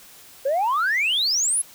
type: exponential sweep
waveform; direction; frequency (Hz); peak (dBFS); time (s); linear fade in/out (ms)
sine; up; 518 to 11160; -17; 0.45-1.62; 10
effects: tanh soft clip ceiling -16 dBFS + white hiss -47 dBFS RMS until 1.74 s